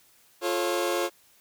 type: chord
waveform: sawtooth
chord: F augmented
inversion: none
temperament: just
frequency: 349.2 / 436.5 / 545.7 Hz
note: F4 / A4 / C#5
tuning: 0 / -14 / -27 cents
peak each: -24 / -28 / -25 dBFS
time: 0.41-1.1 s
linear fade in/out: 50 ms
effects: white hiss -60 dBFS RMS until 1.4 s